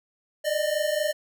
square tone pair together, 593 / 617.3 Hz, D5 / D#5, +17 / -14 cents, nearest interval minor second, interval 69 cents, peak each -27 dBFS, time 0.44-1.13 s, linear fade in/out 20 ms, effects none

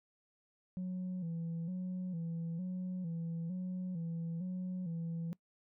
sine tone with vibrato, 174.61 Hz, F3, in tune, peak -34 dBFS, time 0.77-5.33 s, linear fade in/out 0 ms, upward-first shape square, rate 1.1 Hz, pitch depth 83 cents each way, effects noise-tail reverb RT60 0.1 s tail -24 dB re dry + tanh soft clip ceiling -35 dBFS

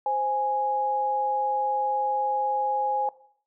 sine tone pair together, 522 / 829.9 Hz, C5 / G#5, -4 / -1 cents, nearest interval minor sixth, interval 803 cents, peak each -31 / -23 dBFS, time 0.06-3.09 s, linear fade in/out 2 ms, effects noise-tail reverb RT60 0.6 s tail -19 dB re dry

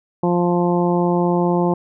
harmonic tone, 175.3 Hz, F3, 7 cents sharp, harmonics 1 / 2 / 3 / 4 / 5 / 6, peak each -18 / -19 / -24 / -26 / -24 / -30 dBFS, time 0.23-1.74 s, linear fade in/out 5 ms, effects none

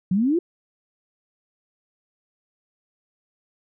sine exponential sweep, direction up, 174.61 to 365.8 Hz, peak -17 dBFS, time 0.11-0.39 s, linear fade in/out 5 ms, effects none

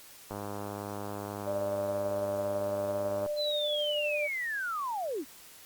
click train, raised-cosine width 1 ms, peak -24 dBFS, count 302, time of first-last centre 0.31-3.261 s, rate 102 Hz
sine tone with tremolo, 594 Hz, D5, 20 cents sharp, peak -29 dBFS, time 1.46-4.28 s, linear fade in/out 20 ms, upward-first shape triangle, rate 12 Hz, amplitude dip 25%
sine linear sweep, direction down, 4126 to 240 Hz, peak -31 dBFS, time 3.36-5.25 s, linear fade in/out 50 ms
effects white hiss -52 dBFS RMS until 5.65 s + Opus 48 kbps

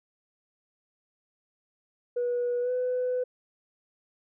sine tone with pitch glide, 486.2 to 501.3 Hz, B4 to B4, -27 to +26 cents, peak -24 dBFS, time 2.16-3.24 s, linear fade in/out 10 ms, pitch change +53 cents, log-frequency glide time 2.61-2.71 s, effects tanh soft clip ceiling -22 dBFS

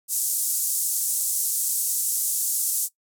pink band-pass noise, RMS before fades -25 dBFS, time 0.08-2.89 s, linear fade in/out 50 ms, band 7400 to 14000 Hz, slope 24 dB/octave, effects noise-tail reverb RT60 0.1 s tail -18 dB re dry

